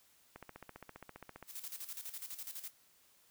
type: click train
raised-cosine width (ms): 0.5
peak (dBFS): -33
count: 17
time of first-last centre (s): 0.36-1.427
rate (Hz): 15
type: noise with tremolo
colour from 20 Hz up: blue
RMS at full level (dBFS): -44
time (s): 1.47-2.72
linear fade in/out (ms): 50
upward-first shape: square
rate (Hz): 12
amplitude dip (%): 70
effects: white hiss -68 dBFS RMS until 3.3 s